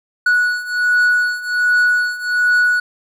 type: beating tone pair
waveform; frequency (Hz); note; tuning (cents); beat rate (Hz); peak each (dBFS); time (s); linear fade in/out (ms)
triangle; 1467 / 1468.3; F#6 / F#6; -15 / -14; 1.3; -16 / -13; 0.26-2.8; 5
effects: none